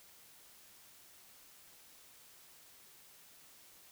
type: silence
effects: white hiss -60 dBFS RMS until 3.91 s